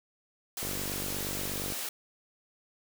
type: high-pass noise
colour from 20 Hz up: white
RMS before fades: -36 dBFS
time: 0.57-1.89 s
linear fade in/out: 2 ms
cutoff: 210 Hz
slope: 24 dB/octave
type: click train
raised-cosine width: 2 ms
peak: -25 dBFS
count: 54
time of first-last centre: 0.63-1.723 s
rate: 48.5 Hz
effects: none